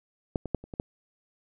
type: clicks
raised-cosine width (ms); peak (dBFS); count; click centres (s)
2; -13 / -21 / -12 / -30 / -25 / -15; 6; 0.358 / 0.457 / 0.547 / 0.64 / 0.738 / 0.799
effects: none